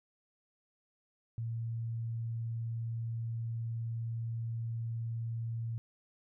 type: tone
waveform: sine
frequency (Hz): 114.9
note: A#2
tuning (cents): -25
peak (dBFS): -34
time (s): 1.38-5.78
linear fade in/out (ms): 0
effects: none